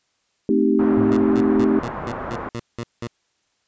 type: chord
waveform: sine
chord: A half-diminished seventh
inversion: none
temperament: equal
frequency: 220 / 261.6 / 311.1 / 392 Hz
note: A3 / C4 / Eb4 / G4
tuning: 0 / 0 / 0 / 0 cents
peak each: -20 dBFS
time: 0.49-1.79 s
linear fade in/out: 2 ms
type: low-pass noise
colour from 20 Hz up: white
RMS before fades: -30 dBFS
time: 0.79-2.49 s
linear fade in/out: 2 ms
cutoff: 1300 Hz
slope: 24 dB/octave
type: tone with exponential decay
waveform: sine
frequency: 107.2 Hz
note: A2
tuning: 45 cents flat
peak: -23 dBFS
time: 0.97-1.85 s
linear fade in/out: 5 ms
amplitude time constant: 190 ms
type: tone bursts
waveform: 15% pulse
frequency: 117.7 Hz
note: A#2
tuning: 17 cents sharp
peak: -20 dBFS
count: 9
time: 1.12-3.072 s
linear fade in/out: 0 ms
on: 48 ms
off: 190 ms
effects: white hiss -68 dBFS RMS until 3.67 s + resampled to 16000 Hz